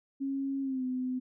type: tone with pitch glide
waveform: sine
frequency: 273 to 254.7 Hz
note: C#4 to C4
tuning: -26 to -46 cents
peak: -30 dBFS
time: 0.2-1.2 s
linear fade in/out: 20 ms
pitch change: -120 cents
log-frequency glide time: 0.62-0.84 s
effects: none